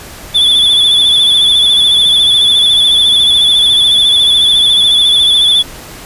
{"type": "tone with vibrato", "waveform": "triangle", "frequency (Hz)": 3458, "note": "A7", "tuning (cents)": -31, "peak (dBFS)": -4, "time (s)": [0.34, 5.63], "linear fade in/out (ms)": 20, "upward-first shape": "sine", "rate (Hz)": 14, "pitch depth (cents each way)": 49, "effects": ["pink hiss -30 dBFS RMS until 6.05 s", "resampled to 32000 Hz"]}